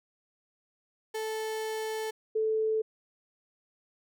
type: tone pair in turn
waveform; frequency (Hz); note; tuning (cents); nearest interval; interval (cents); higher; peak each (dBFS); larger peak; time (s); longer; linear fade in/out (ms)
35% pulse / sine; 438.1 / 438.1; A4 / A4; -7 / -7; unison; 0; neither; -30 / -25; second; 1.14-2.11 / 2.35-2.82; first; 10
effects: none